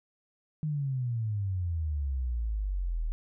sine exponential sweep, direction down, 156.7 to 38.08 Hz, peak -28 dBFS, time 0.63-3.12 s, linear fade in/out 0 ms, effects none

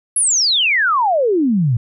sine exponential sweep, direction down, 11175 to 109.6 Hz, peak -12 dBFS, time 0.16-1.77 s, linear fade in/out 5 ms, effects none

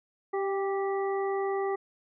harmonic tone with a mistuned harmonic, 390.8 Hz, G4, 5 cents flat, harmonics 1 / 2 / 3 / 5, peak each -28 / -34 / -38 / -42 dBFS, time 0.33-1.76 s, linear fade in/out 10 ms, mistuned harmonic 2, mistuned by +23 cents, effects none

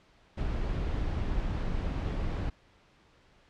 brown noise, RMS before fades -31 dBFS, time 0.37-2.5 s, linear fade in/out 10 ms, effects pink hiss -62 dBFS RMS until 3.49 s + low-pass 4000 Hz 12 dB/octave

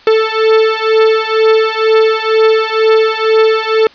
45% pulse beating tone pair, 439.9 / 442 Hz, A4 / A4, 0 / +8 cents, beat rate 2.1 Hz, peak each -11 dBFS, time 0.07-3.87 s, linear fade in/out 2 ms, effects white hiss -40 dBFS RMS until 3.94 s + resampled to 11025 Hz

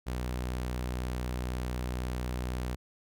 sawtooth tone, 62 Hz, B1, 7 cents sharp, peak -28 dBFS, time 0.06-2.76 s, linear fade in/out 20 ms, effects none

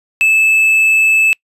triangle tone, 2618 Hz, E7, 13 cents flat, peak -6 dBFS, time 0.21-1.33 s, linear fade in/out 0 ms, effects noise-tail reverb RT60 0.1 s tail -26 dB re dry + resampled to 32000 Hz

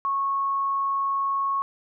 sine tone, 1100 Hz, C#6, 14 cents flat, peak -22 dBFS, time 0.05-1.62 s, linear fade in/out 0 ms, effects none

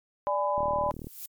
sine chord, G# diminished, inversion second, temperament equal with one note detuned, 587.3 / 830.6 / 1001.6 Hz, D5 / G#5 / B5, 0 / 0 / +24 cents, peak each -28 / -31 / -28 dBFS, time 0.27-0.91 s, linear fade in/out 0 ms
click train, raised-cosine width 3 ms, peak -26 dBFS, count 20, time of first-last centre 0.58-1.07 s, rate 38.8 Hz
violet noise with exponential growth, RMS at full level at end -36 dBFS, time 0.8-1.26 s, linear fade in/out 5 ms, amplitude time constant 98 ms
effects MP3 96 kbps

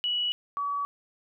sine tone pair in turn, 2935 / 1138.8 Hz, F#7 / C#6, -15 / +46 cents, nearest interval octave + major third, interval 1639 cents, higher first, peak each -25 / -27 dBFS, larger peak first, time 0.04-0.32 / 0.57-0.85 s, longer neither, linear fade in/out 0 ms, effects none

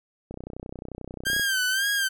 click train, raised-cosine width 2 ms, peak -23 dBFS, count 35, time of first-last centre 0.31-1.396 s, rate 31.3 Hz
sawtooth tone with vibrato, 1568 Hz, G6, in tune, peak -19 dBFS, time 1.25-2.09 s, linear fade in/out 20 ms, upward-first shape sine, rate 1.9 Hz, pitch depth 84 cents each way
effects none

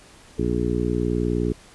harmonic tone, 59.8 Hz, A#1, 45 cents sharp, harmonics 1 / 2 / 3 / 4 / 5 / 6 / 7, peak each -28 / -28 / -28 / -28 / -28 / -28 / -28 dBFS, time 0.38-1.53 s, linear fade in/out 10 ms, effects pink hiss -49 dBFS RMS until 1.74 s + resampled to 24000 Hz

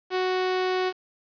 sawtooth tone, 370 Hz, F#4, in tune, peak -19 dBFS, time 0.1-0.93 s, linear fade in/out 50 ms, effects resampled to 11025 Hz + 8-bit

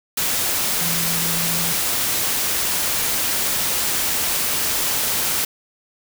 sine tone in noise, 168.3 Hz, E3, 36 cents sharp, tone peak -28 dBFS, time 0.81-1.73 s, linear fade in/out 5 ms, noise white, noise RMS -21 dBFS, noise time 0.17-5.45 s, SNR -10 dB, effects none

